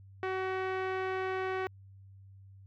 sawtooth tone with low-pass filter, 376.6 Hz, F#4, 31 cents sharp, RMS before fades -34 dBFS, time 0.23-1.67 s, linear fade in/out 0 ms, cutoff 2000 Hz, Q 1.5, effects added 97 Hz sine -51 dBFS peak until 2.66 s

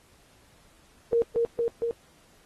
sine tone with echo, 466.3 Hz, A#4, 1 cent sharp, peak -19 dBFS, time 1.13-1.22 s, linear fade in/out 0 ms, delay 230 ms, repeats 3, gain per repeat -2 dB, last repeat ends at 1.91 s, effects pink hiss -60 dBFS RMS until 2.45 s + AAC 32 kbps

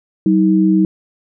sine tone pair together, 190 / 317.4 Hz, F#3 / D#4, +46 / +35 cents, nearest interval major sixth, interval 889 cents, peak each -12 dBFS, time 0.26-0.85 s, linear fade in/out 2 ms, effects none

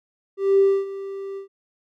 triangle tone with ADSR envelope, 392 Hz, G4, in tune, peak -8 dBFS, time 0.37-1.48 s, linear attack 220 ms, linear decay 260 ms, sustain -19 dB, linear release 110 ms, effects tanh soft clip ceiling -10 dBFS

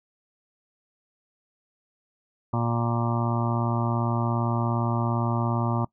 harmonic tone, 117.4 Hz, A#2, 13 cents sharp, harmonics 1 / 2 / 3 / 5 / 6 / 7 / 8 / 9 / 10, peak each -25 / -29 / -34 / -36 / -36 / -37 / -33 / -37 / -35 dBFS, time 2.53-5.85 s, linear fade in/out 5 ms, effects noise-tail reverb RT60 0.1 s tail -22 dB re dry

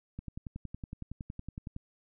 click train, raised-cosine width 5 ms, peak -27 dBFS, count 18, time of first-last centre 0.19-1.764 s, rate 10.8 Hz, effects none

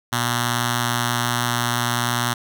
5% pulse tone with notch filter, 120.4 Hz, B2, 44 cents flat, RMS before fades -22 dBFS, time 0.12-2.34 s, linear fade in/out 10 ms, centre 470 Hz, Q 0.51, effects none

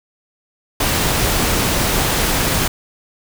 pink noise, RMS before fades -17 dBFS, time 0.8-2.68 s, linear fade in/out 5 ms, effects none

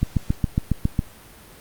click train, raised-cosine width 5 ms, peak -6 dBFS, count 8, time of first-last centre 0.03-0.992 s, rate 7.28 Hz, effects pink hiss -46 dBFS RMS until 1.6 s + Opus 48 kbps

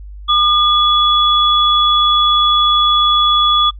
sine tone pair together, 1210 / 3397 Hz, D#6 / G#7, -49 / +38 cents, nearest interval octave + tritone, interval 1787 cents, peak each -12 dBFS, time 0.28-3.71 s, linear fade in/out 20 ms, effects noise-tail reverb RT60 0.1 s tail -25 dB re dry + added 50 Hz sine -29 dBFS peak until 3.79 s

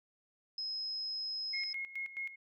sine tone, 5120 Hz, D#8, 49 cents sharp, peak -36 dBFS, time 0.58-1.73 s, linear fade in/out 2 ms
sine tone with tremolo, 2159 Hz, C#7, 46 cents flat, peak -36 dBFS, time 1.53-2.36 s, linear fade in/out 10 ms, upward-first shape square, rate 4.7 Hz, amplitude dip 75%
effects none

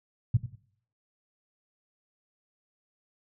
sine tone with echo, 116.54 Hz, A#2, in tune, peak -18 dBFS, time 0.34-0.37 s, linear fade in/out 5 ms, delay 92 ms, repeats 2, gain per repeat -12 dB, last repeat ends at 0.554 s, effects noise-tail reverb RT60 0.6 s tail -18 dB re dry

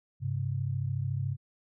sine tone pair together, 100.99 / 134.8 Hz, G#2 / C#3, -48 / -48 cents, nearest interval perfect fourth, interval 500 cents, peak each -32 / -31 dBFS, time 0.2-1.37 s, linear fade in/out 50 ms, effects none

